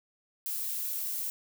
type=noise; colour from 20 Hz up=violet; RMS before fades=-34 dBFS; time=0.46-1.3 s; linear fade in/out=0 ms; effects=none